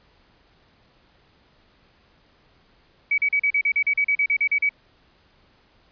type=tone bursts; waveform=sine; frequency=2276 Hz; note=C#7; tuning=45 cents sharp; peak=-17 dBFS; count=15; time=3.11-4.692 s; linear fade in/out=5 ms; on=70 ms; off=38 ms; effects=pink hiss -59 dBFS RMS until 5.91 s + resampled to 11025 Hz